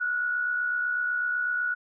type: tone pair together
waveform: sine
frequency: 1396.9 / 1464.9 Hz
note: F6 / F#6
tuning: 0 / -18 cents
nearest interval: minor second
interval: 82 cents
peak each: -35 / -25 dBFS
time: 0-1.75 s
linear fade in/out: 20 ms
effects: none